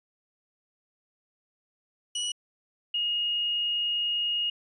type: tone pair in turn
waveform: sawtooth / sine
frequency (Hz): 2930 / 2865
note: F#7 / F7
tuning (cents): -18 / +44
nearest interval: unison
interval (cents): 38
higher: first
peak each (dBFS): -25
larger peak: neither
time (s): 2.15-2.32 / 2.94-4.5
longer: second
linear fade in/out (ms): 5
effects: resampled to 24000 Hz